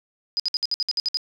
sine tone bursts, 4969 Hz, D#8, 3 cents flat, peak -20 dBFS, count 10, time 0.37-1.171 s, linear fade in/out 0 ms, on 27 ms, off 59 ms, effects none

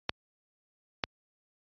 clicks, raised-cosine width 0.2 ms, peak -9 dBFS, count 2, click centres 0.094 / 1.038 s, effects high-pass 60 Hz 12 dB/octave + resampled to 11025 Hz

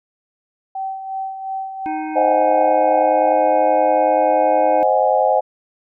sine tone with tremolo, 770 Hz, G5, 31 cents flat, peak -21 dBFS, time 0.75-3.34 s, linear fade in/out 5 ms, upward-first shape sine, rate 2.8 Hz, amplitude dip 55%
harmonic tone, 311.1 Hz, D#4, in tune, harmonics 1 / 3 / 5 / 7 / 8, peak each -25 / -34 / -38 / -39 / -42 dBFS, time 1.86-4.83 s, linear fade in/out 0 ms
sine chord, Ab dominant seventh, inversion first, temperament equal, 523.3 / 622.3 / 740 / 830.6 Hz, C5 / Eb5 / Gb5 / Ab5, 0 / 0 / 0 / 0 cents, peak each -18 dBFS, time 2.15-5.41 s, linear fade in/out 20 ms
effects none

